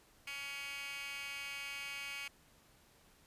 15% pulse tone with high-pass filter, 280.4 Hz, C#4, 20 cents sharp, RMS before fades -44 dBFS, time 0.27-2.28 s, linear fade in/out 5 ms, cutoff 2100 Hz, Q 5.7, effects pink hiss -66 dBFS RMS until 3.26 s + resampled to 32000 Hz

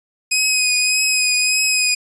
15% pulse tone with vibrato, 2512 Hz, D#7, 16 cents sharp, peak -7 dBFS, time 0.31-1.95 s, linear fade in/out 10 ms, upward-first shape triangle, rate 1.7 Hz, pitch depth 30 cents each way, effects resampled to 22050 Hz

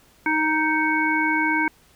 harmonic tone with a mistuned harmonic, 311.1 Hz, D#4, in tune, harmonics 1 / 3 / 5 / 7, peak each -24 / -24 / -24 / -24 dBFS, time 0.26-1.68 s, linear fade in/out 2 ms, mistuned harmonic 7, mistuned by +34 cents, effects pink hiss -56 dBFS RMS until 1.95 s

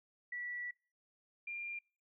sine tone pair in turn, 1951 / 2394 Hz, B6 / D7, -22 / +33 cents, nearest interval major third, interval 355 cents, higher second, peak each -39 / -40 dBFS, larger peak first, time 0.32-0.71 / 1.47-1.79 s, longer first, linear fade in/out 5 ms, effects noise-tail reverb RT60 0.4 s tail -26 dB re dry

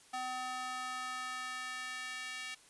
square tone with high-pass filter sweep, 254.2 Hz, C4, 50 cents flat, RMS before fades -41 dBFS, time 0.13-2.55 s, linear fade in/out 10 ms, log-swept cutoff 830 to 2200 Hz, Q 1.9, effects white hiss -61 dBFS RMS until 2.69 s + resampled to 24000 Hz

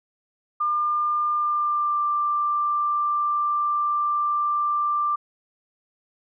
sine tone with pitch glide, 1200 to 1182.1 Hz, D6 to D6, +37 to +11 cents, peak -20 dBFS, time 0.6-5.16 s, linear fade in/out 10 ms, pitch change -26 cents, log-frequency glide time 1.35-2.01 s, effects none

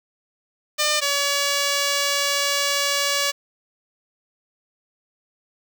5% pulse tone pair in turn, 601 / 567.3 Hz, D5 / C#5, +40 / +40 cents, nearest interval minor second, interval 100 cents, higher first, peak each -7 / -8 dBFS, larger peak first, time 0.78-1.01 / 1.01-3.32 s, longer second, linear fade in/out 20 ms, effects none

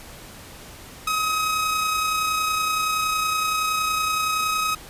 sawtooth tone with amplitude modulation, 1268 Hz, D#6, 32 cents sharp, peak -16 dBFS, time 1.07-4.75 s, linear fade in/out 5 ms, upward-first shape sine, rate 30.7 Hz, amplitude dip 30%, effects pink hiss -42 dBFS RMS until 4.89 s + resampled to 32000 Hz

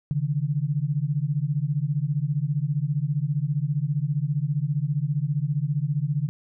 sine beating tone pair, 138.59 / 153.59 Hz, C#3 / D#3, 0 / -22 cents, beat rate 15 Hz, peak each -25 dBFS, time 0.11-6.29 s, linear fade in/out 0 ms, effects none

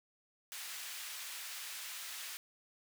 pink high-pass noise, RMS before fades -45 dBFS, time 0.52-2.37 s, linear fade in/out 0 ms, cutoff 1900 Hz, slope 12 dB/octave, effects none

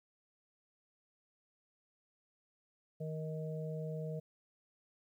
harmonic tone, 156.9 Hz, D#3, 15 cents sharp, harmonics 1 / 3 / 4, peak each -39 / -44 / -47 dBFS, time 3-4.2 s, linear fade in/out 10 ms, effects 12-bit

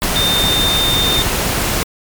sine tone in noise, 3624 Hz, A#7, 50 cents flat, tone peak -14 dBFS, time 0.16-1.22 s, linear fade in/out 0 ms, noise pink, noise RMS -17 dBFS, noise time 0.02-1.83 s, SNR 0 dB, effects MP3 96 kbps

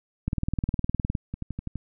two click trains, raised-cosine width 5 ms, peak -13 / -19 dBFS, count 18 / 6, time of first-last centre 0.28-1.152 / 1.34-1.757 s, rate 19.5 / 12 Hz, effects none

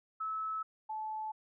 sine tone pair in turn, 1300 / 867.6 Hz, E6 / A5, -24 / -25 cents, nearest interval perfect fifth, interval 701 cents, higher first, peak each -34 / -36 dBFS, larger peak first, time 0.2-0.63 / 0.89-1.32 s, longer neither, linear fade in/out 10 ms, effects none

